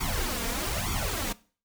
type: noise with flanger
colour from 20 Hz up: pink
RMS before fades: -30 dBFS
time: 0-1.33 s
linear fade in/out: 10 ms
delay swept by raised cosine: 0.86 to 4.36 ms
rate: 1.1 Hz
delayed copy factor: +1
effects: noise-tail reverb RT60 0.4 s tail -20 dB re dry